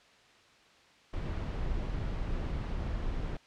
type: noise with ADSR envelope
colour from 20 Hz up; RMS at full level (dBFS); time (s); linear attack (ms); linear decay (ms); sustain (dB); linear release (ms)
brown; -32; 1.13-3.37; 10; 3; -2; 4
effects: white hiss -60 dBFS RMS until 3.46 s + low-pass 4000 Hz 12 dB/octave